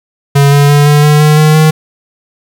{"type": "tone with pitch steps", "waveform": "square", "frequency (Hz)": [141, 143.05, 145.13, 147.24, 149.38, 151.56, 153.76, 156], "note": ["C#3", "D3", "D3", "D3", "D3", "D#3", "D#3", "D#3"], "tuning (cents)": [30, -45, -20, 5, 30, -45, -20, 5], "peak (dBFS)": -4, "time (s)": [0.35, 1.71], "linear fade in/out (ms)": 10, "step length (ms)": 170, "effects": ["7-bit"]}